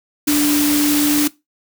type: tone in noise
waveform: sine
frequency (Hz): 293.7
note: D4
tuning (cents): 0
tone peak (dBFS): -13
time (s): 0.27-1.28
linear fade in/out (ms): 10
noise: white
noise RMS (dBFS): -20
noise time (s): 0.27-1.28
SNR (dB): +4
effects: noise-tail reverb RT60 0.2 s tail -19 dB re dry